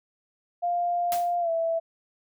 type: tone with pitch glide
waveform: sine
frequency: 700 to 660.7 Hz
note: F5 to E5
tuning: +4 to +4 cents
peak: -23 dBFS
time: 0.62-1.8 s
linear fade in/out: 20 ms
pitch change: -100 cents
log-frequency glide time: 1.4-1.5 s
type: noise with exponential decay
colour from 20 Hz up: white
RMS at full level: -31 dBFS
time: 1.12-1.35 s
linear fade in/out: 0 ms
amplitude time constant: 50 ms
effects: none